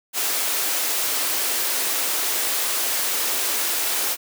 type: high-pass noise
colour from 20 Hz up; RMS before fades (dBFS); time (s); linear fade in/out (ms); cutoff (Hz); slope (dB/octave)
white; -23; 0.13-4.17; 50; 290; 24
effects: none